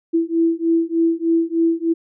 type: beating tone pair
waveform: sine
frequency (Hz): 329.6 / 332.9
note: E4 / E4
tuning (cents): 0 / +17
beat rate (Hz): 3.3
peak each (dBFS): -18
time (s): 0.13-1.94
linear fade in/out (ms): 20
effects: none